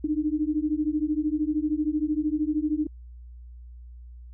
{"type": "beating tone pair", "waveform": "sine", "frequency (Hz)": [297.6, 310.6], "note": ["D4", "D#4"], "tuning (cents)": [23, -3], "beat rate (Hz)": 13, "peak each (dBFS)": -26, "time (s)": [0.04, 2.87], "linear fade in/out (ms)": 5, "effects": ["added 60 Hz sine -41 dBFS peak until 4.33 s"]}